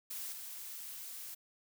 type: noise with level steps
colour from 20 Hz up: blue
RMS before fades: -42 / -46 dBFS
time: 0.1-1.35 s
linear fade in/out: 10 ms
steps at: 0.32 s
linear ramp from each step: 5 ms
effects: none